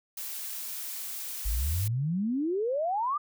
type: noise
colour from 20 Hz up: blue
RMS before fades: -37 dBFS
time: 0.17-1.88 s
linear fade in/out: 5 ms
type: exponential sweep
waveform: sine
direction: up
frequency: 48.66 to 1232 Hz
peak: -26 dBFS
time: 1.45-3.18 s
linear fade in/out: 10 ms
effects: none